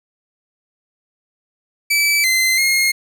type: tone with pitch steps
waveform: sawtooth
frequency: 2308 / 2065 / 2143 Hz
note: D7 / C7 / C7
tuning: -31 / -23 / +41 cents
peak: -10 dBFS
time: 1.9-2.92 s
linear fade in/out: 10 ms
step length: 340 ms
effects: none